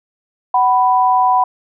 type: tone pair together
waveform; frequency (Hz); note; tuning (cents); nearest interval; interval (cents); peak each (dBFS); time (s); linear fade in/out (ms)
sine; 750.1 / 990; F#5 / B5; +23 / +4; perfect fourth; 481; -13 / -12; 0.54-1.44; 5
effects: none